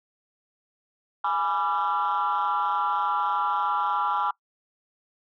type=chord; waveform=sine; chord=G# diminished seventh; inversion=none; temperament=equal with one note detuned; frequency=830.6 / 987.8 / 1174.7 / 1365 Hz; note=G#5 / B5 / D6 / F6; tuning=0 / 0 / 0 / -40 cents; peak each=-27 dBFS; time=1.24-4.31 s; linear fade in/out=5 ms; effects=noise-tail reverb RT60 0.1 s tail -23 dB re dry + tanh soft clip ceiling -17 dBFS